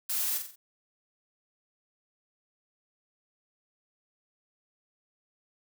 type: noise with echo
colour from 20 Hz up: blue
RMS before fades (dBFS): -31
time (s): 0.09-0.38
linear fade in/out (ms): 10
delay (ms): 45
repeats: 4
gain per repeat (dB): -6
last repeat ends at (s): 0.56
effects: none